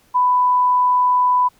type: tone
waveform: sine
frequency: 995 Hz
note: B5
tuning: 13 cents sharp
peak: -12 dBFS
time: 0.14-1.49 s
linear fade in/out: 20 ms
effects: pink hiss -56 dBFS RMS until 1.59 s